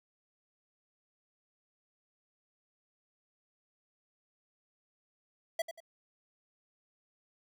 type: tone with echo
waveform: square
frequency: 660 Hz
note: E5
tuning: 2 cents sharp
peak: -30 dBFS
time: 5.59-5.62 s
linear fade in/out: 5 ms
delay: 92 ms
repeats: 2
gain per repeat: -10 dB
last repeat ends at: 5.804 s
effects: none